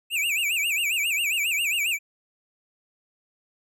square tone with vibrato, 2544 Hz, D#7, 38 cents sharp, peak -23 dBFS, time 0.1-1.99 s, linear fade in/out 50 ms, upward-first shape sine, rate 7.4 Hz, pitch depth 200 cents each way, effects none

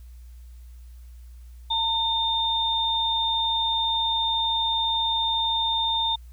sine tone pair together, 907 / 3625 Hz, A#5 / A#7, -48 / -49 cents, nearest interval 2 octaves, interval 2399 cents, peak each -26 / -23 dBFS, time 1.7-6.16 s, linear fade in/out 10 ms, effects added 60 Hz sine -41 dBFS peak until 6.32 s + white hiss -63 dBFS RMS until 6.32 s

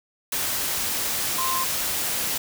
sine tone in noise, 1046.5 Hz, C6, in tune, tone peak -25 dBFS, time 1.38-1.64 s, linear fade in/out 5 ms, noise white, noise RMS -26 dBFS, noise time 0.32-2.38 s, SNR -2 dB, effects none

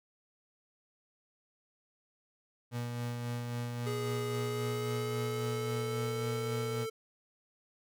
35% pulse tone with tremolo, 120.2 Hz, B2, 46 cents flat, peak -32 dBFS, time 2.71-6.87 s, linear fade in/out 50 ms, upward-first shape sine, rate 3.7 Hz, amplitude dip 30%
square tone with pitch glide, 415.1 to 444.9 Hz, G#4 to A4, -1 to +19 cents, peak -36 dBFS, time 3.86-6.9 s, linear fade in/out 10 ms, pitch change +120 cents, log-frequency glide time 4.27-6.27 s
effects none

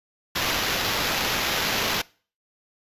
white noise with sample-and-hold, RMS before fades -25 dBFS, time 0.35-2.02 s, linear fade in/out 10 ms, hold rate 8820 Hz, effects noise-tail reverb RT60 0.4 s tail -23 dB re dry + resampled to 32000 Hz

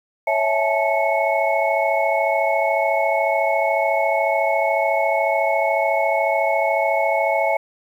sine tone cluster, 554 / 656 / 840 / 874 / 2199 Hz, C#5 / E5 / G#5 / A5 / C#7, -1 / -9 / +19 / -12 / -14 cents, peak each -23 / -20 / -28 / -23 / -24 dBFS, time 0.27-7.57 s, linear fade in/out 5 ms, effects 8-bit

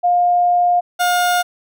sine / 30% pulse tone pair in turn, 708 / 713.3 Hz, F5 / F5, +23 / +36 cents, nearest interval unison, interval 13 cents, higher second, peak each -11 dBFS, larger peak neither, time 0.03-0.81 / 0.99-1.43 s, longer first, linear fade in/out 20 ms, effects none

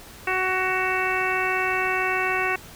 harmonic tone with a mistuned harmonic, 372.8 Hz, F#4, 13 cents sharp, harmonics 1 / 2 / 3 / 4 / 5 / 6 / 7, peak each -29 / -29 / -29 / -29 / -29 / -29 / -29 dBFS, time 0.27-2.56 s, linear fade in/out 5 ms, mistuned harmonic 7, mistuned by +37 cents, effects pink hiss -44 dBFS RMS until 2.75 s

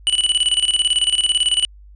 square tone with tremolo, 2960 Hz, F#7, in tune, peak -13 dBFS, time 0.07-1.65 s, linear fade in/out 0 ms, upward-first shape square, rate 18 Hz, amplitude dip 75%, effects added 50 Hz sine -40 dBFS peak until 1.95 s + resampled to 24000 Hz

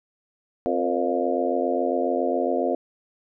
harmonic tone with a mistuned harmonic, 87.31 Hz, F2, in tune, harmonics 3 / 4 / 5 / 6 / 7 / 8, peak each -28 / -28 / -28 / -28 / -28 / -28 dBFS, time 0.66-2.75 s, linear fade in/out 0 ms, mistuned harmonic 5, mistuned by +65 cents, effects none

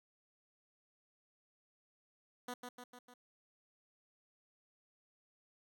10% pulse tone with echo, 246.9 Hz, B3, in tune, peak -33 dBFS, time 2.48-2.54 s, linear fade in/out 5 ms, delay 150 ms, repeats 4, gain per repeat -4 dB, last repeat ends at 3.14 s, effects none

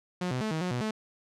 sawtooth tone with pitch steps, 179.8 / 127 / 217.3 / 158.7 / 181.1 / 123.1 / 217 Hz, F#3 / B2 / A3 / D#3 / F#3 / B2 / A3, -49 / +49 / -21 / +35 / -37 / -5 / -24 cents, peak -25 dBFS, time 0.21-0.91 s, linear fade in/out 5 ms, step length 100 ms, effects low-pass 7000 Hz 12 dB/octave

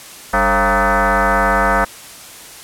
sine tone with frequency modulation, 293.7 Hz, D4, in tune, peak -11 dBFS, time 0.33-1.85 s, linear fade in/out 10 ms, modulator 245 Hz, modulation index 5.9, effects white hiss -36 dBFS RMS until 2.63 s + low-pass 12000 Hz 12 dB/octave

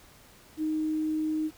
sine tone with quantisation, 311.1 Hz, D#4, in tune, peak -26 dBFS, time 0.57-1.51 s, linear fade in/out 50 ms, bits 9, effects pink hiss -55 dBFS RMS until 1.57 s

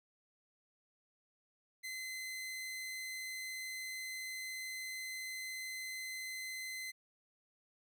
sawtooth tone, 2051 Hz, C7, 35 cents flat, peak -38 dBFS, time 1.83-6.92 s, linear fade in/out 20 ms, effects none

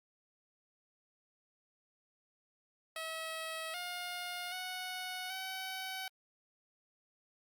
10% pulse tone with pitch steps, 644 / 712 / 737 / 758 Hz, E5 / F5 / F#5 / F#5, -41 / +33 / -7 / +42 cents, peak -31 dBFS, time 2.96-6.08 s, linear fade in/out 2 ms, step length 780 ms, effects Opus 48 kbps

